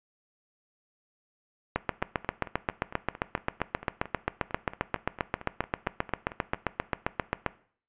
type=two click trains; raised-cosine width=0.5 ms; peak=-24 / -10 dBFS; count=21 / 44; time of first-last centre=2.02-6.545 / 1.76-7.463 s; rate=4.42 / 7.54 Hz; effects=noise-tail reverb RT60 0.5 s tail -18 dB re dry + resampled to 8000 Hz